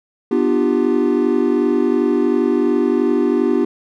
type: chord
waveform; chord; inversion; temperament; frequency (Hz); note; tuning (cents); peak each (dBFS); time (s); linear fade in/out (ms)
triangle; G dominant seventh; first; equal with one note detuned; 246.9 / 299 / 349.2 / 392; B3 / D4 / F4 / G4; 0 / +31 / 0 / 0; -17; 0.31-3.65; 5
effects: none